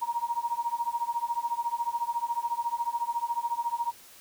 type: tone with tremolo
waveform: sine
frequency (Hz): 942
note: A#5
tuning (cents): +18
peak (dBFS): -23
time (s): 0.01-3.92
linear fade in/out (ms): 20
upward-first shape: triangle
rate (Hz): 14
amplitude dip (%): 100
effects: white hiss -52 dBFS RMS until 4.2 s